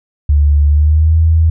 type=tone with pitch glide; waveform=sine; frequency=72.9 to 80.89 Hz; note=D2 to E2; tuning=-12 to -32 cents; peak=-6 dBFS; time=0.29-1.5 s; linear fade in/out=5 ms; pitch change=+180 cents; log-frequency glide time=0.67-1.17 s; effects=none